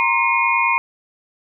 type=tone cluster; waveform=sine; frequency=941 / 1050 / 2155 / 2448 Hz; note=A#5 / C6 / C#7 / D#7; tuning=+16 / +6 / -49 / -29 cents; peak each=-20 dBFS; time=0-0.78 s; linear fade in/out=0 ms; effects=none